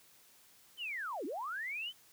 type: linear two-way sweep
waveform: sine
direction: down then up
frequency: 3136 to 255.6 to 3136 Hz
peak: -37 dBFS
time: 0.77-1.93 s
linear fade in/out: 50 ms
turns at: 1.25 s
effects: white hiss -63 dBFS RMS until 2.12 s + high-pass 60 Hz 12 dB/octave